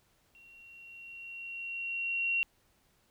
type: tone with level ramp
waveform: sine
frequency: 2743 Hz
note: F7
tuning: 32 cents flat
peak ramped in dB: -55 to -26 dBFS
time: 0.35-2.43 s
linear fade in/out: 0 ms
effects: pink hiss -70 dBFS RMS until 3.1 s